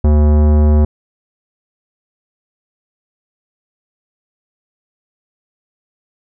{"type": "tone with tanh clipping", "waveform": "sine", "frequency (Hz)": 75.1, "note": "D2", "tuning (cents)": 39, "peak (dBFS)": -9, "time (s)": [0.04, 0.85], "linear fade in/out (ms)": 5, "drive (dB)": 18, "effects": []}